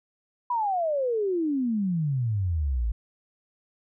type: exponential sweep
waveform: sine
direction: down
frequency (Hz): 1000 to 52.3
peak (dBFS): -23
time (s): 0.5-2.92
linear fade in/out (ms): 5
effects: none